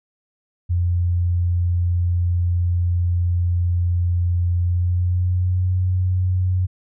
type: tone with pitch glide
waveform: sine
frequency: 87.7 to 91.74 Hz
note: F2 to F#2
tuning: +8 to -14 cents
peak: -16 dBFS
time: 0.69-6.67 s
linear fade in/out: 20 ms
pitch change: +78 cents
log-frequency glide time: 4.59-5.73 s
effects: none